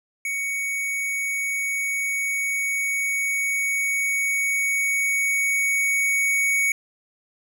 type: tone with level ramp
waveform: square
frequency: 2234 Hz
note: C#7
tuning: 13 cents sharp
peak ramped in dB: -25 to -19 dBFS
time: 0.25-6.72 s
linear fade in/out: 2 ms
effects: none